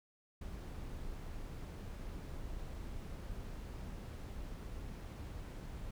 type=noise; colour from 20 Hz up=brown; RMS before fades=-45 dBFS; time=0.41-5.91 s; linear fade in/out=5 ms; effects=none